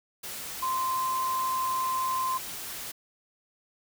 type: tone in noise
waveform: sine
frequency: 1040 Hz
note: C6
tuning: 11 cents flat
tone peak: -26 dBFS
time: 0.62-2.38 s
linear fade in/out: 10 ms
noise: white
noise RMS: -38 dBFS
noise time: 0.23-2.92 s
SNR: +9 dB
effects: none